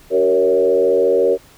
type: tone with frequency modulation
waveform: sine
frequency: 466.2 Hz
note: A#4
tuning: in tune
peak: -11 dBFS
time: 0.1-1.38 s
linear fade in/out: 50 ms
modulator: 85.7 Hz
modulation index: 1.2
effects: pink hiss -47 dBFS RMS until 1.57 s